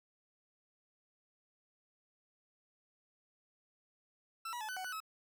40% pulse tone with pitch steps, 1336 / 967 / 863 / 1504 / 747 / 1487 / 1290 Hz, E6 / B5 / A5 / F#6 / F#5 / F#6 / E6, +23 / -37 / -34 / +28 / +16 / +8 / -38 cents, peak -39 dBFS, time 4.45-5.003 s, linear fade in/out 5 ms, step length 79 ms, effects none

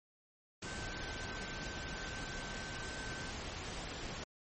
sine tone in noise, 1543 Hz, G6, 28 cents flat, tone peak -47 dBFS, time 0.66-3.31 s, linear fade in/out 5 ms, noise pink, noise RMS -43 dBFS, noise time 0.62-4.24 s, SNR -7 dB, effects MP3 32 kbps

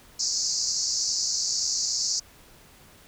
pink band-pass noise, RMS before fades -27 dBFS, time 0.19-2.2 s, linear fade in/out 10 ms, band 4500 to 7100 Hz, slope 96 dB/octave, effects pink hiss -53 dBFS RMS until 3.07 s

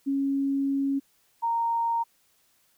sine tone pair in turn, 275.5 / 926.7 Hz, C#4 / A#5, -11 / -10 cents, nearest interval octave + major sixth, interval 2101 cents, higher second, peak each -23 dBFS, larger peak neither, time 0.06-1 / 1.42-2.04 s, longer first, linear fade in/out 20 ms, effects white hiss -66 dBFS RMS until 2.77 s

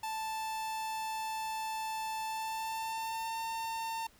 45% pulse tone with pitch glide, 880 to 904.2 Hz, A5 to A5, 0 to +47 cents, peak -35 dBFS, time 0.03-4.07 s, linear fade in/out 5 ms, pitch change +47 cents, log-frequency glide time 2.26-3.4 s, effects pink hiss -63 dBFS RMS until 4.19 s

